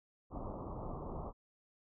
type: low-pass noise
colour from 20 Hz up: pink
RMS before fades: -43 dBFS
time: 0.3-1.33 s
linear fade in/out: 50 ms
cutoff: 1200 Hz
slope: 96 dB/octave
effects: none